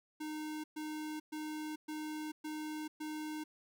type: tone bursts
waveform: square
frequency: 307.2 Hz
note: D#4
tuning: 22 cents flat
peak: -40 dBFS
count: 6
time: 0.2-3.44 s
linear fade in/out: 10 ms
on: 440 ms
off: 120 ms
effects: none